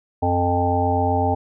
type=harmonic tone with a mistuned harmonic; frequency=88 Hz; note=F2; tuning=14 cents sharp; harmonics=1 / 3 / 5 / 7 / 9 / 10; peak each=-22 / -25 / -26 / -26 / -21 / -29 dBFS; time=0.22-1.35 s; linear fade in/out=10 ms; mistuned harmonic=1; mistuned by=+67 cents; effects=none